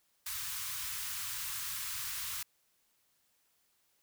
white band-stop noise, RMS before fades -39 dBFS, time 0.26-2.43 s, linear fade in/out 5 ms, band 140 to 980 Hz, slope 48 dB/octave, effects white hiss -74 dBFS RMS until 4.02 s

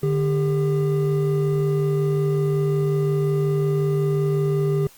triangle tone pair together, 148.5 / 400 Hz, D3 / G4, +20 / +35 cents, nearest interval octave + perfect fourth, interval 1715 cents, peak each -18 / -20 dBFS, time 0.03-4.87 s, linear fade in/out 2 ms, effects white hiss -50 dBFS RMS until 4.97 s + Opus 48 kbps

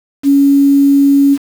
sine tone with quantisation, 279.6 Hz, C#4, 15 cents sharp, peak -5 dBFS, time 0.23-1.38 s, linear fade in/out 50 ms, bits 5, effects none

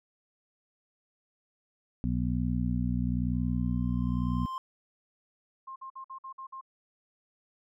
harmonic tone, 61 Hz, B1, 21 cents flat, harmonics 1 / 2 / 3 / 4, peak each -32 / -32 / -32 / -32 dBFS, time 2.04-4.46 s, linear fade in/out 0 ms
triangle tone with exponential growth, 1046.5 Hz, C6, in tune, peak -30 dBFS, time 3.33-4.58 s, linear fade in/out 1 ms, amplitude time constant 270 ms
sine tone bursts, 1062 Hz, C6, 25 cents sharp, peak -39 dBFS, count 7, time 5.67-6.612 s, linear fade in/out 10 ms, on 90 ms, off 52 ms
effects none

